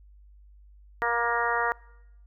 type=harmonic tone with a mistuned harmonic; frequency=236 Hz; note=A#3; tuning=22 cents sharp; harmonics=2 / 3 / 4 / 5 / 6 / 7 / 8; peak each=-32 / -32 / -29 / -31 / -31 / -35 / -31 dBFS; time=1.02-1.72 s; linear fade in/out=0 ms; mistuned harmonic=8; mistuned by=-17 cents; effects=noise-tail reverb RT60 0.9 s tail -24 dB re dry + added 50 Hz sine -50 dBFS peak until 2.26 s